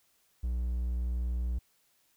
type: tone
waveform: triangle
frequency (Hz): 60.5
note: B1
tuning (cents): -35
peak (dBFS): -27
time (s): 0.43-1.59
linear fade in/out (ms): 10
effects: white hiss -70 dBFS RMS until 2.16 s